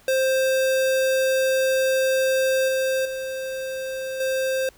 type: tone with level steps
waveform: square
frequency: 526 Hz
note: C5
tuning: 9 cents sharp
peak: -19 / -21 / -28 / -22 dBFS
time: 0.08-4.69 s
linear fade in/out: 2 ms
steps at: 2.68 / 3.05 / 4.2 s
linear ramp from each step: 5 ms
effects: pink hiss -54 dBFS RMS until 4.77 s